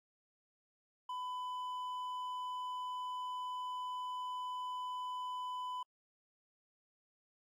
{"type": "tone with hard clipping", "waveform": "sine", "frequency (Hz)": 1001, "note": "B5", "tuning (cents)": 23, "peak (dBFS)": -40, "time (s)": [1.09, 5.83], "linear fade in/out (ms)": 5, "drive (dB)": 5, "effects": ["AAC 64 kbps"]}